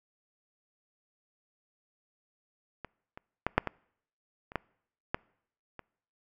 clicks, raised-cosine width 0.5 ms, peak -24 / -29 / -12 / -6 / -16 / -30 / -14 / -13 / -27 dBFS, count 9, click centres 2.847 / 3.175 / 3.466 / 3.58 / 3.673 / 4.519 / 4.557 / 5.145 / 5.793 s, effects noise-tail reverb RT60 0.7 s tail -26 dB re dry

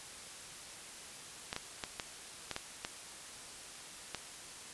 clicks, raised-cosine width 0.2 ms, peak -19 dBFS, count 8, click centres 1.529 / 1.564 / 1.838 / 1.998 / 2.513 / 2.564 / 2.849 / 4.147 s, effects white hiss -49 dBFS RMS until 4.73 s + resampled to 24000 Hz

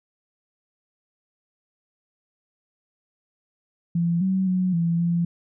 sine tone with pitch steps, 170.1 / 189.4 / 184 / 168.4 / 171 Hz, F3 / F#3 / F#3 / E3 / F3, -45 / +41 / -9 / +37 / -36 cents, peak -19 dBFS, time 3.95-5.25 s, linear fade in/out 5 ms, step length 260 ms, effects none

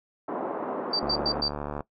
pink band-pass noise, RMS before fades -32 dBFS, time 0.28-1.41 s, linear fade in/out 5 ms, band 260 to 1100 Hz, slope 24 dB/octave
sine tone bursts, 4654 Hz, D8, 17 cents flat, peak -23 dBFS, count 4, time 0.93-1.484 s, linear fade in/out 5 ms, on 65 ms, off 98 ms
click train, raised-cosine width 1 ms, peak -18 dBFS, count 58, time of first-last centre 1.03-1.807 s, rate 73.4 Hz
effects noise-tail reverb RT60 0.1 s tail -19 dB re dry + AAC 64 kbps

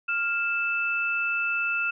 sine tone pair together, 1398.5 / 2637 Hz, F6 / E7, +2 / 0 cents, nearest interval major seventh, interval 1098 cents, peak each -27 / -26 dBFS, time 0.08-1.91 s, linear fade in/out 10 ms, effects none

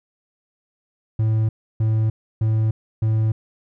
triangle tone bursts, 110 Hz, A2, in tune, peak -14 dBFS, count 4, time 1.19-3.32 s, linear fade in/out 5 ms, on 300 ms, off 310 ms, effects none

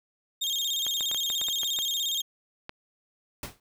35% pulse tone with vibrato, 3445 Hz, A7, 37 cents flat, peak -25 dBFS, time 0.41-2.22 s, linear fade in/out 10 ms, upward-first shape square, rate 17 Hz, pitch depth 110 cents each way
clicks, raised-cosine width 0.3 ms, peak -21 dBFS, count 10, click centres 0.866 / 1.008 / 1.114 / 1.146 / 1.301 / 1.415 / 1.485 / 1.633 / 1.788 / 2.694 s
pink noise with exponential decay, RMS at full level -32 dBFS, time 3.43-3.6 s, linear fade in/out 2 ms, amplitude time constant 36 ms
effects none

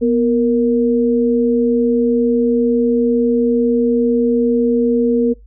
sine tone pair together, 244 / 466.2 Hz, B3 / A#4, -21 / 0 cents, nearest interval major seventh, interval 1121 cents, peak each -14 dBFS, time 0.01-5.34 s, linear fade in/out 20 ms, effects noise-tail reverb RT60 0.2 s tail -24 dB re dry + added 50 Hz sine -39 dBFS peak until 5.46 s

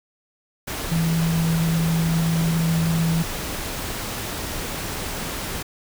sine tone in noise, 164.4 Hz, E3, 4 cents flat, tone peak -18 dBFS, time 0.91-3.23 s, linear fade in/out 10 ms, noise pink, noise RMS -29 dBFS, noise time 0.67-5.63 s, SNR +8 dB, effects none

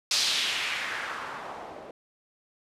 blue noise with low-pass filter sweep, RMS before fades -31 dBFS, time 0.11-1.91 s, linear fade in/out 2 ms, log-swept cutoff 5000 to 530 Hz, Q 1.9, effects resampled to 32000 Hz

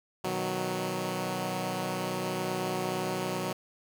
10% pulse chord, B major, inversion none, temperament equal, 123.47 / 155.56 / 185 Hz, B2 / D#3 / F#3, 0 / 0 / 0 cents, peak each -29 / -29 / -24 dBFS, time 0.24-3.53 s, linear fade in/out 5 ms, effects none

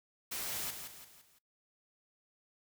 white noise with echo, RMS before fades -39 dBFS, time 0.31-0.71 s, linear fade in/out 10 ms, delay 170 ms, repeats 4, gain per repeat -7 dB, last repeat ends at 1.39 s, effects noise-tail reverb RT60 0.2 s tail -25 dB re dry

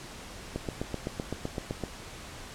click train, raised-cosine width 2 ms, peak -18 dBFS, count 11, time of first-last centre 0.56-1.837 s, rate 7.83 Hz, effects pink hiss -44 dBFS RMS until 2.54 s + low-pass 9000 Hz 12 dB/octave

